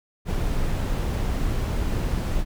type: noise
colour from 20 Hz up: brown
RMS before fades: -24 dBFS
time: 0.25-2.45 s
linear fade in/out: 50 ms
effects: none